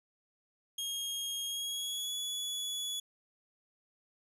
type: tone with pitch glide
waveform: sawtooth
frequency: 3257 to 3401 Hz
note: G#7 to G#7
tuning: -34 to +40 cents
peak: -32 dBFS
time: 0.78-3 s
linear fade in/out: 5 ms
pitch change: +74 cents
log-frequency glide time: 1.46-2.14 s
effects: resampled to 32000 Hz + 11-bit